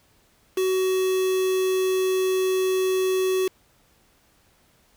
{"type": "tone with quantisation", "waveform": "triangle", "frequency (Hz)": 375, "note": "F#4", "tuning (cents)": 23, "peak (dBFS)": -18, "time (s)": [0.57, 3.48], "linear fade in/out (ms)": 5, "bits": 5, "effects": ["pink hiss -61 dBFS RMS until 4.96 s"]}